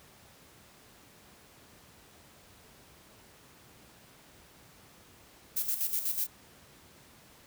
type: noise with tremolo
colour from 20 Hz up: violet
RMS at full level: -30 dBFS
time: 5.56-6.27 s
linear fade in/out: 10 ms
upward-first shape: square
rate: 8.1 Hz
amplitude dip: 60%
effects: pink hiss -57 dBFS RMS until 7.46 s + high-pass 60 Hz 12 dB/octave